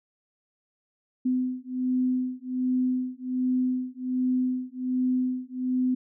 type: beating tone pair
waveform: sine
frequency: 253.5 / 254.8 Hz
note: B3 / C4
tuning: +45 / -46 cents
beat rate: 1.3 Hz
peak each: -27 dBFS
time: 1.25-5.95 s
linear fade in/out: 10 ms
effects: none